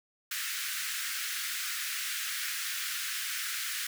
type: high-pass noise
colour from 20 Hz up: pink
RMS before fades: -35 dBFS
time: 0.31-3.87 s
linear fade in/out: 5 ms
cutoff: 1400 Hz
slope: 48 dB/octave
effects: none

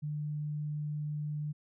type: tone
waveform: sine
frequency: 149.5 Hz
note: D3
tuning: 31 cents sharp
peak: -33 dBFS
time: 0.02-1.53 s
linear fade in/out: 20 ms
effects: none

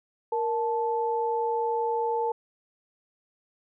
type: tone pair together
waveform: sine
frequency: 466.2 / 875 Hz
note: A#4 / A5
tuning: 0 / -10 cents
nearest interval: major seventh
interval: 1090 cents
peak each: -27 dBFS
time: 0.32-2.32 s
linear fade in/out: 5 ms
effects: none

